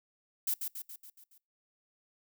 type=noise with echo; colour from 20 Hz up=violet; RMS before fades=-31 dBFS; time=0.47-0.54 s; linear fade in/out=5 ms; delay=140 ms; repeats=6; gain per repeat=-5 dB; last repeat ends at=1.38 s; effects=noise-tail reverb RT60 0.3 s tail -25 dB re dry